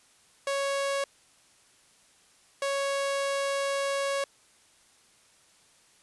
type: tone pair in turn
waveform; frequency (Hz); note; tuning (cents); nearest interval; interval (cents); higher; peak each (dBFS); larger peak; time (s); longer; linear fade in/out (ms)
sawtooth; 554.4 / 554.4; C#5 / C#5; 0 / 0; unison; 0; neither; -23; neither; 0.47-1.04 / 2.62-4.24; second; 2
effects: white hiss -61 dBFS RMS until 6.02 s + resampled to 24000 Hz